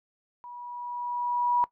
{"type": "tone with level ramp", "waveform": "sine", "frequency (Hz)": 970, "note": "B5", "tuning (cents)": -31, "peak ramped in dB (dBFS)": [-41, -20], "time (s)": [0.44, 1.64], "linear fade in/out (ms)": 0, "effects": ["noise-tail reverb RT60 0.1 s tail -18 dB re dry"]}